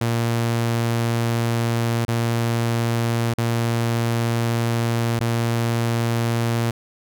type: tone with dropouts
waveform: sawtooth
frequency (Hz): 116.54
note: A#2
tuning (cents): 0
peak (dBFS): -15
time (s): 0.01-6.71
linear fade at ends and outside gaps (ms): 5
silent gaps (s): 2.051-2.081 / 3.338-3.381 / 5.192-5.206
effects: none